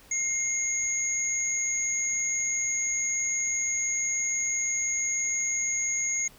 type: tone pair together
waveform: sine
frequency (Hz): 2124 / 6643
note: C7 / G#8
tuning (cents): +25 / 0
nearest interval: octave + minor sixth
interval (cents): 1975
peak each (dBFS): -32 / -26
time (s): 0.11-6.28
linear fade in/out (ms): 5
effects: pink hiss -54 dBFS RMS until 6.38 s